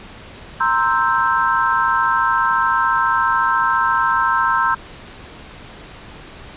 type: chord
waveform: sine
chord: C dominant seventh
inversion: third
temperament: equal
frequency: 932.3 / 1046.5 / 1318.5 / 1568 Hz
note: Bb5 / C6 / E6 / G6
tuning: 0 / 0 / 0 / 0 cents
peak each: -20 / -19 / -19 / -20 dBFS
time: 0.6-4.75 s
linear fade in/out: 10 ms
effects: pink hiss -38 dBFS RMS until 6.56 s + resampled to 8000 Hz